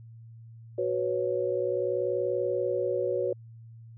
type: chord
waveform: sine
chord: F# suspended fourth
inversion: none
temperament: equal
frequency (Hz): 370 / 493.9 / 554.4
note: F#4 / B4 / C#5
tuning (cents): 0 / 0 / 0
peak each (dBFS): -30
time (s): 0.78-3.33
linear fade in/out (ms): 5
effects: added 114 Hz sine -45 dBFS peak until 3.97 s